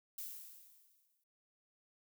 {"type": "noise with exponential decay", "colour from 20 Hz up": "violet", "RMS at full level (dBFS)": -43, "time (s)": [0.18, 1.24], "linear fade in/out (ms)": 5, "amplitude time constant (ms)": 230, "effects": []}